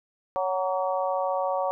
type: harmonic tone with a mistuned harmonic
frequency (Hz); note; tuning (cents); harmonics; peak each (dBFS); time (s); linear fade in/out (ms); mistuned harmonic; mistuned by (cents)
185.9; F#3; +8; 3 / 4 / 5 / 6; -27 / -29 / -31 / -33; 0.36-1.71; 0; 6; +33
effects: none